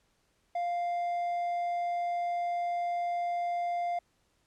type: tone with hard clipping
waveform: sine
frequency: 698.5 Hz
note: F5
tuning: in tune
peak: -30 dBFS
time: 0.55-3.99 s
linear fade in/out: 5 ms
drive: 3 dB
effects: pink hiss -72 dBFS RMS until 4.46 s + low-pass 10000 Hz 12 dB/octave